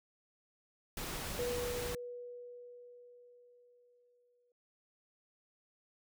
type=noise; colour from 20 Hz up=pink; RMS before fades=-41 dBFS; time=0.97-1.95 s; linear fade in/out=2 ms
type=tone with exponential decay; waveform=sine; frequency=487.1 Hz; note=B4; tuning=24 cents flat; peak=-33 dBFS; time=1.39-4.52 s; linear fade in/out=2 ms; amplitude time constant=680 ms
effects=none